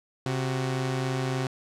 sawtooth tone pair together, 132.12 / 372.8 Hz, C3 / F#4, +17 / +13 cents, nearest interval octave + tritone, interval 1796 cents, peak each -23 / -30 dBFS, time 0.26-1.47 s, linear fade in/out 2 ms, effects low-pass 8000 Hz 12 dB/octave

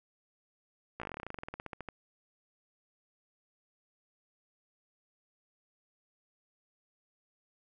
slowing click train, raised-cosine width 0.5 ms, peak -25 dBFS, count 23, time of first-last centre 1-1.887 s, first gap 16 ms, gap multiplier 1.08, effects none

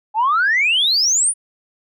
sine exponential sweep, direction up, 831 to 9956 Hz, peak -12 dBFS, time 0.14-1.34 s, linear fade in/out 50 ms, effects tanh soft clip ceiling -9 dBFS

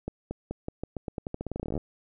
accelerating click train, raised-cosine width 2 ms, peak -19 dBFS, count 24, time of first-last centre 0.08-1.777 s, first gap 230 ms, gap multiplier 0.87, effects none

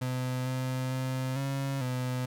35% pulse tone with pitch steps, 127.3 / 129 / 130 / 137 / 126.6 Hz, C3 / C3 / C3 / C#3 / B2, -47 / -24 / -11 / -20 / +43 cents, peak -28 dBFS, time 0.01-2.26 s, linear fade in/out 10 ms, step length 450 ms, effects none

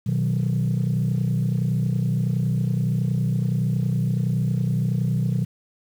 sine chord, B major, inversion none, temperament equal, 123.47 / 155.56 / 185 Hz, B2 / D#3 / F#3, 0 / 0 / 0 cents, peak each -21 / -23 / -24 dBFS, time 0.06-5.45 s, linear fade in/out 10 ms, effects tanh soft clip ceiling -15 dBFS + 8-bit

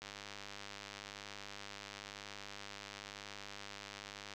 click train, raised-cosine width 0.2 ms, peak -29 dBFS, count 437, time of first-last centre 0.02-4.337 s, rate 101 Hz, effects none

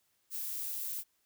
violet noise, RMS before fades -38 dBFS, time 0.3-1.04 s, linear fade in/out 50 ms, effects white hiss -75 dBFS RMS until 1.25 s

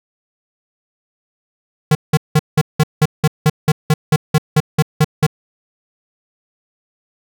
square tone bursts, 153.3 Hz, D#3, 25 cents flat, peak -9 dBFS, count 16, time 1.91-5.266 s, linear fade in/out 5 ms, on 41 ms, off 180 ms, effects none

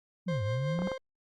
sine linear two-way sweep, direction down then up, 195 to 96.9 to 195 Hz, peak -29 dBFS, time 0.26-0.89 s, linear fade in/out 20 ms, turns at 0.43 s
40% pulse tone with tremolo, 526 Hz, C5, 9 cents sharp, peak -32 dBFS, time 0.28-0.98 s, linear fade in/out 5 ms, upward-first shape sine, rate 5.3 Hz, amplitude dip 45%
clicks, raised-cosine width 1 ms, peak -23 / -22 / -22 / -22 dBFS, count 4, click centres 0.79 / 0.82 / 0.874 / 0.917 s
effects low-pass 4000 Hz 12 dB/octave + Opus 48 kbps

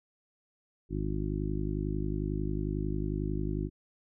harmonic tone, 51.1 Hz, G#1, 27 cents flat, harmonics 1 / 2 / 3 / 4 / 5 / 6 / 7, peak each -34 / -38 / -36 / -41 / -40 / -38 / -39 dBFS, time 0.89-3.7 s, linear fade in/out 50 ms, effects none

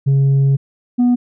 sine tone pair in turn, 137.4 / 244.8 Hz, C#3 / B3, -15 / -15 cents, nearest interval minor seventh, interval 1000 cents, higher second, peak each -7 dBFS, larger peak neither, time 0.06-0.57 / 0.98-1.16 s, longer first, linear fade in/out 20 ms, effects tanh soft clip ceiling -9 dBFS

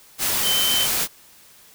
sine tone in noise, 3079 Hz, G7, 32 cents flat, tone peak -20 dBFS, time 0.42-0.88 s, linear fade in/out 50 ms, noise white, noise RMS -22 dBFS, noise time 0.18-1.08 s, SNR -1 dB, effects white hiss -50 dBFS RMS until 1.74 s

